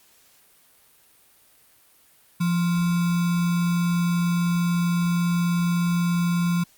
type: tone with sample-and-hold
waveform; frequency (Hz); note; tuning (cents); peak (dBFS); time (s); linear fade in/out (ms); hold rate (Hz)
sine; 173.2; F3; -14; -19; 2.4-6.64; 10; 1225
effects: white hiss -57 dBFS RMS until 6.77 s + Opus 48 kbps